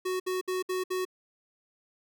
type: tone bursts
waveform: square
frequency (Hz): 370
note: F#4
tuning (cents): 0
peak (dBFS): -29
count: 5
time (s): 0.05-1.052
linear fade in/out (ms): 10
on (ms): 150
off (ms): 63
effects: none